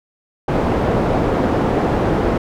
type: low-pass noise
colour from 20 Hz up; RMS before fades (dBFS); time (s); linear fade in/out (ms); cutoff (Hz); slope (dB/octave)
white; -17; 0.48-2.38; 5; 550; 12
effects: none